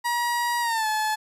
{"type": "tone with pitch glide", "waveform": "30% pulse", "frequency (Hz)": [956, 861.6], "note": ["A#5", "A5"], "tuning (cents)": [43, -37], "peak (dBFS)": -20, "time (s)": [0.04, 1.16], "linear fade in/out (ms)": 20, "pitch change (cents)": -180, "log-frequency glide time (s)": [0.61, 0.87], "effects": ["resampled to 32000 Hz"]}